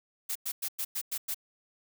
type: noise bursts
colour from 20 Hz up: blue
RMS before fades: -33 dBFS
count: 7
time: 0.29-1.345 s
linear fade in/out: 10 ms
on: 65 ms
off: 100 ms
effects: none